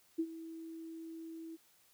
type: tone with ADSR envelope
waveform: sine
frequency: 326.4 Hz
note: E4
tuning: 17 cents flat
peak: -29 dBFS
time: 0.18-1.57 s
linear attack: 16 ms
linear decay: 61 ms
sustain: -15 dB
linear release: 25 ms
effects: white hiss -68 dBFS RMS until 1.93 s